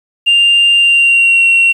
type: tone with pitch glide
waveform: sine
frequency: 2794 to 2735 Hz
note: F7 to F7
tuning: 0 to -37 cents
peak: -4 dBFS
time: 0.26-1.73 s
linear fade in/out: 20 ms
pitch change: -37 cents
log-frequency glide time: 0.75-1.45 s
effects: tanh soft clip ceiling -3 dBFS + 7-bit